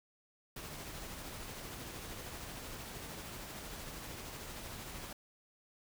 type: noise with tremolo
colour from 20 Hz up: pink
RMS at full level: -45 dBFS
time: 0.56-5.13 s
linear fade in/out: 5 ms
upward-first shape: sine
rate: 13 Hz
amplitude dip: 25%
effects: none